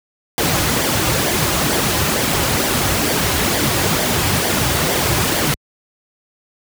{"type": "noise with flanger", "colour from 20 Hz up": "pink", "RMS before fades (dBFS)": -17, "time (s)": [0.38, 5.54], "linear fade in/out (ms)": 0, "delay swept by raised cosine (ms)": [0.74, 4.54], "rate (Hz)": 2.2, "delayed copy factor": -0.5, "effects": ["high-pass 60 Hz 12 dB/octave"]}